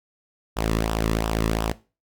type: tone with flanger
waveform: sawtooth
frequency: 55 Hz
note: A1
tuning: in tune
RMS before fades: -24 dBFS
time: 0.56-1.73 s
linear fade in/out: 20 ms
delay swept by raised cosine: 0.45 to 1.35 ms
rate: 2.8 Hz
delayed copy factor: -0.6
effects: noise-tail reverb RT60 0.3 s tail -18 dB re dry